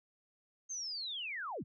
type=linear sweep; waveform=sine; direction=down; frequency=6450 to 59 Hz; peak=-38 dBFS; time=0.69-1.64 s; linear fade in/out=20 ms; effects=none